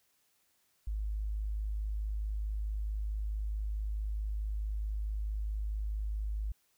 sine tone, 52.3 Hz, G#1, 13 cents sharp, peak -32 dBFS, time 0.87-6.52 s, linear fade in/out 5 ms, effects white hiss -73 dBFS RMS until 6.77 s

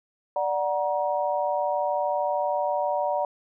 sine chord, D augmented, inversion none, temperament equal with one note detuned, 587.3 / 740 / 946.4 Hz, D5 / F#5 / A#5, 0 / 0 / +26 cents, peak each -26 / -28 / -28 dBFS, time 0.36-3.25 s, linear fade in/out 2 ms, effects none

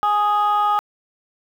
sine tone pair together, 830.6 / 1246.6 Hz, G#5 / D#6, 0 / +3 cents, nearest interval perfect fifth, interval 703 cents, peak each -16 dBFS, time 0.03-0.79 s, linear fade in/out 0 ms, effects tanh soft clip ceiling -12 dBFS + 8-bit

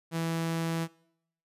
sawtooth tone, 164.81 Hz, E3, in tune, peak -25 dBFS, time 0.11-0.88 s, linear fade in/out 50 ms, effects noise-tail reverb RT60 0.7 s tail -22 dB re dry + resampled to 32000 Hz

